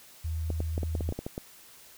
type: tone with vibrato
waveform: sine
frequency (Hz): 80.3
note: E2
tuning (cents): -45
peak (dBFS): -29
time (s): 0.24-1.12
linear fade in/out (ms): 10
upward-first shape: triangle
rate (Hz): 15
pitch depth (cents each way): 12
type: clicks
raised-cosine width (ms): 2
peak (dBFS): -20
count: 11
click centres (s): 0.503 / 0.604 / 0.779 / 0.832 / 0.952 / 1.008 / 1.09 / 1.124 / 1.19 / 1.265 / 1.379
effects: white hiss -53 dBFS RMS until 1.97 s